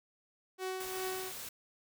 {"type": "tone with tremolo", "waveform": "sawtooth", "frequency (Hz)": 374.6, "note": "F#4", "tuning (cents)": 21, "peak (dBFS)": -31, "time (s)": [0.58, 1.32], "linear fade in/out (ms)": 50, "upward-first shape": "triangle", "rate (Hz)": 2.6, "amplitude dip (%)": 55}
{"type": "noise", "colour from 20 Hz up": "white", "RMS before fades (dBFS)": -44, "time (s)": [0.8, 1.49], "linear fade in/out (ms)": 5}
{"effects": []}